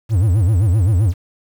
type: tone with vibrato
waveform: triangle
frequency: 98 Hz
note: G2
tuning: in tune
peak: -9 dBFS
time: 0.09-1.14 s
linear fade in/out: 50 ms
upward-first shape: sine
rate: 7.7 Hz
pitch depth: 260 cents each way
effects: 7-bit